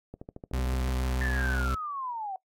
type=click train; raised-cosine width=2 ms; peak=-27 dBFS; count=11; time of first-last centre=0.14-0.886 s; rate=13.4 Hz
type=tone with vibrato; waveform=40% pulse; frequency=63.8 Hz; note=C2; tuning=43 cents flat; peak=-26 dBFS; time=0.53-1.75 s; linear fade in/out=5 ms; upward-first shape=triangle; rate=6.2 Hz; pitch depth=19 cents each way
type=linear sweep; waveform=sine; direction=down; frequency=1800 to 740 Hz; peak=-32 dBFS; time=1.21-2.36 s; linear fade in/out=2 ms
effects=noise-tail reverb RT60 0.1 s tail -20 dB re dry + AAC 48 kbps